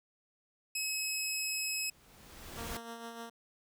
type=tone; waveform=15% pulse; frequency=2566 Hz; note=E7; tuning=47 cents flat; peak=-26 dBFS; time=0.75-1.9 s; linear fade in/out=5 ms
type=noise with exponential growth; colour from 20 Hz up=pink; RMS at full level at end=-39 dBFS; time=1.48-2.77 s; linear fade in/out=2 ms; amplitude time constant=280 ms
type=tone with tremolo; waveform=10% pulse; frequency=231.4 Hz; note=A#3; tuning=13 cents flat; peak=-33 dBFS; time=2.57-3.3 s; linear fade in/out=10 ms; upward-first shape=sine; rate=6.6 Hz; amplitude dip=45%
effects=none